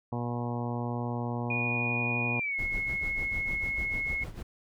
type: harmonic tone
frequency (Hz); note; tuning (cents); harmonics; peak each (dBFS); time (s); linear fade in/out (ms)
120.1; B2; -48; 1 / 2 / 3 / 4 / 5 / 6 / 7 / 8 / 9; -33 / -35 / -42 / -41 / -44 / -42 / -42 / -43 / -47; 0.12-2.4; 5
type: tone with pitch glide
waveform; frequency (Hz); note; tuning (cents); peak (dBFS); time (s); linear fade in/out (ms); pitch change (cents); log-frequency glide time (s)
sine; 2454 to 2174; D#7 to C#7; -25 to -34; -29; 1.5-4.24; 5; -209; 2.35-2.56
type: noise with tremolo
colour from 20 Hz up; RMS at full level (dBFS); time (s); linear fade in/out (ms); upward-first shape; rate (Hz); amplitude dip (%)
brown; -36; 2.58-4.43; 10; sine; 6.7; 70
effects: none